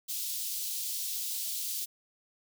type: high-pass noise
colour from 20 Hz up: white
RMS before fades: -35 dBFS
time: 0.08-1.86 s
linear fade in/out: 20 ms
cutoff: 3400 Hz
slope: 24 dB/octave
effects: none